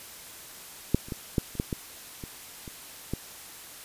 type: clicks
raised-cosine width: 3 ms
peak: -7 / -30 / -19 / -10 / -29 / -13 / -16 / -24 / -27 / -16 dBFS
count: 10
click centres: 0.946 / 1.085 / 1.122 / 1.382 / 1.553 / 1.599 / 1.728 / 2.238 / 2.678 / 3.136 s
effects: white hiss -45 dBFS RMS until 3.84 s + resampled to 32000 Hz